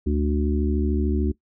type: harmonic tone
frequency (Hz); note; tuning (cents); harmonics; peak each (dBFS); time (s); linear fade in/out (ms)
73.42; D2; 0; 1 / 3 / 4 / 5; -22 / -26 / -27 / -28; 0.06-1.32; 10
effects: noise-tail reverb RT60 0.1 s tail -19 dB re dry